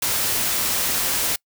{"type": "noise", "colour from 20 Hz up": "white", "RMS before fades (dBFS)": -22, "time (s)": [0.02, 1.36], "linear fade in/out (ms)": 5, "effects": ["noise-tail reverb RT60 0.1 s tail -26 dB re dry"]}